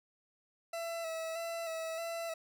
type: tone with vibrato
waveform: 40% pulse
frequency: 659.3 Hz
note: E5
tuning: in tune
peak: -36 dBFS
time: 0.73-2.34 s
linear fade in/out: 5 ms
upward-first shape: square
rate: 1.6 Hz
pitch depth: 27 cents each way
effects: none